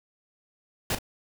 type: noise with echo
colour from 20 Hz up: pink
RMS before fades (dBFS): -27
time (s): 0.9-0.95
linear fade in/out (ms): 2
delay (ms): 37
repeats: 1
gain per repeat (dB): -11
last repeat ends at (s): 0.987
effects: none